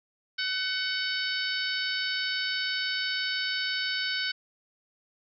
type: harmonic tone with a mistuned harmonic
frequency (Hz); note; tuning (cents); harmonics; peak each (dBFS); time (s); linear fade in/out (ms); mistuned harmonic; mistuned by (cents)
754; F#5; +32; 2 / 3 / 4 / 5 / 6 / 7; -32 / -36 / -35 / -36 / -34 / -38; 0.38-4.32; 10; 3; -31
effects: none